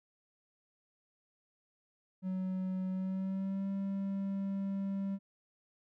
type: tone with pitch glide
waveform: triangle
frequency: 186.7 to 195.87 Hz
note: F#3 to G3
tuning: +16 to -1 cents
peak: -31 dBFS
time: 2.22-5.19 s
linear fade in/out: 50 ms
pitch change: +83 cents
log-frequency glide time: 2.9-3.69 s
effects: none